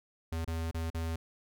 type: tone with dropouts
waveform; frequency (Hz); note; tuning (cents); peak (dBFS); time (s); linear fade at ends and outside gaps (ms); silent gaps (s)
square; 82; E2; -9; -33; 0.32-1.16; 5; 0.448-0.476 / 0.712-0.744 / 0.902-0.945
effects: none